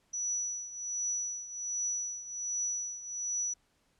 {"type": "tone with tremolo", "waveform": "sine", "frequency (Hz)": 5900, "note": "F#8", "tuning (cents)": -6, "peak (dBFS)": -29, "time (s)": [0.13, 3.54], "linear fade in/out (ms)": 10, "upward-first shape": "triangle", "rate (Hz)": 1.3, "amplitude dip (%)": 80, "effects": ["pink hiss -72 dBFS RMS until 3.99 s", "low-pass 10000 Hz 12 dB/octave"]}